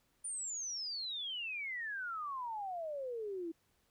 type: exponential sweep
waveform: sine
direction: down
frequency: 9397 to 321.1 Hz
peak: -38 dBFS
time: 0.24-3.52 s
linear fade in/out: 10 ms
effects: pink hiss -75 dBFS RMS until 3.9 s